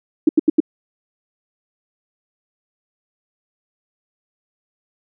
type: tone bursts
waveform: sine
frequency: 311.1 Hz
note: D#4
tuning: in tune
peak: -7 dBFS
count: 4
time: 0.27-0.603 s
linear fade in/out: 5 ms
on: 21 ms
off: 83 ms
effects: none